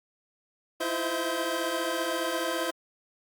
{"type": "tone cluster", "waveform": "25% pulse", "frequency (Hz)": [324.7, 339.5, 515, 641, 1575], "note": ["E4", "F4", "C5", "E5", "G6"], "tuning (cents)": [-26, -49, -28, -49, 8], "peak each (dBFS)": [-34, -30, -29, -31, -32], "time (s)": [0.8, 2.71], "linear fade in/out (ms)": 10, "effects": ["Opus 48 kbps"]}